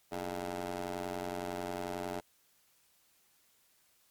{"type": "ring-modulated tone", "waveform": "15% pulse", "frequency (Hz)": 91, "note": "F#2", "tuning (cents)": -28, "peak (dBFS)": -27, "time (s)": [0.11, 2.21], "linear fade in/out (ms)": 20, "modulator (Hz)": 510, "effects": ["white hiss -69 dBFS RMS until 4.1 s", "MP3 96 kbps"]}